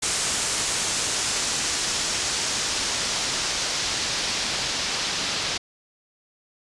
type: noise with low-pass filter sweep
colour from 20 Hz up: white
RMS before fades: -26 dBFS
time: 0.02-5.58 s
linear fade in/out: 10 ms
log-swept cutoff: 7800 to 4800 Hz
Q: 1.4
effects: resampled to 24000 Hz